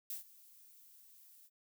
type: noise with ADSR envelope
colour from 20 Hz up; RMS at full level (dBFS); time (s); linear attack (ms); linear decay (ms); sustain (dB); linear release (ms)
violet; -40; 0.1-1.5; 3; 130; -21; 45
effects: none